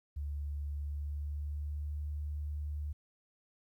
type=tone with pitch glide; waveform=sine; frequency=72.4 to 74.14 Hz; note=D2 to D2; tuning=-24 to +17 cents; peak=-35 dBFS; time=0.16-2.93 s; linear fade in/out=10 ms; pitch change=+41 cents; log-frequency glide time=0.71-2.03 s; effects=12-bit